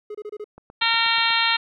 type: tone bursts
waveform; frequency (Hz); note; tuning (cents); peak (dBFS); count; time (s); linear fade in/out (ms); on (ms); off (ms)
triangle; 420.4; G#4; +21; -28; 5; 0.1-0.443; 5; 47; 27
type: click train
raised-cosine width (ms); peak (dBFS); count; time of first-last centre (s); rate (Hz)
1; -29; 7; 0.58-1.305; 8.28
type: harmonic tone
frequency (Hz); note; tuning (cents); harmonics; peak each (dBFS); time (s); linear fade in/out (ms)
458.8; A#4; -28; 2 / 3 / 4 / 5 / 6 / 7 / 8 / 9; -26 / -26 / -26 / -26 / -26 / -26 / -26 / -26; 0.81-1.57; 10
effects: none